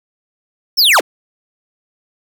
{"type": "linear sweep", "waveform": "square", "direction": "down", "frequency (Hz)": [5600, 170], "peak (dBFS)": -8, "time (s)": [0.77, 1.01], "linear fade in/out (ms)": 20, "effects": []}